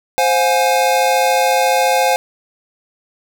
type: chord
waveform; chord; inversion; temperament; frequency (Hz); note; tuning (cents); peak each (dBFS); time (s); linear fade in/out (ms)
square; F minor; second; equal with one note detuned; 523.3 / 716.4 / 830.6; C5 / F5 / Ab5; 0 / +44 / 0; -17; 0.18-2.16; 0
effects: none